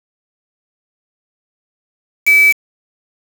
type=tone with quantisation; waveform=sine; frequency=2300 Hz; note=D7; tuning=37 cents flat; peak=-6 dBFS; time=2.26-2.53 s; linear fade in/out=20 ms; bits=3; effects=none